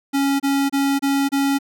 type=tone bursts; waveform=square; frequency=277.2 Hz; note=C#4; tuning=in tune; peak=-17 dBFS; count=5; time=0.13-1.588 s; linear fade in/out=20 ms; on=270 ms; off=27 ms; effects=none